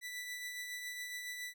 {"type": "tone with tremolo", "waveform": "sawtooth", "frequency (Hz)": 1975.5, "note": "B6", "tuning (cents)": 0, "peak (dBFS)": -36, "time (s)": [0.01, 1.54], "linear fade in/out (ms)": 50, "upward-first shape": "triangle", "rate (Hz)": 7.2, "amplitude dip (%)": 40, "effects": []}